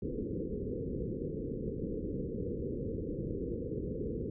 white low-pass noise, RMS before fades -37 dBFS, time 0.02-4.3 s, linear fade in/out 5 ms, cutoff 500 Hz, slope 96 dB/octave, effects none

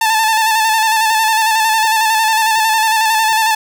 sawtooth tone with vibrato, 882 Hz, A5, 4 cents sharp, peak -7 dBFS, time 0.01-3.55 s, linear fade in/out 5 ms, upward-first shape square, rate 11 Hz, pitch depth 32 cents each way, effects none

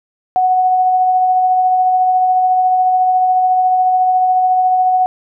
sine tone with tremolo, 740 Hz, F#5, in tune, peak -8 dBFS, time 0.36-5.06 s, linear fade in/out 0 ms, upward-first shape triangle, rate 14 Hz, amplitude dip 30%, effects none

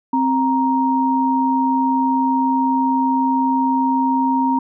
sine tone pair together, 262.7 / 936 Hz, C4 / A#5, +7 / +7 cents, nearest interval octave + minor seventh, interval 2200 cents, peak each -17 / -17 dBFS, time 0.13-4.59 s, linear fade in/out 5 ms, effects none

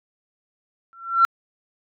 sine tone with exponential growth, 1357 Hz, E6, 50 cents sharp, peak -8 dBFS, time 0.93-1.25 s, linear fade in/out 0 ms, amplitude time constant 69 ms, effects tanh soft clip ceiling -6 dBFS

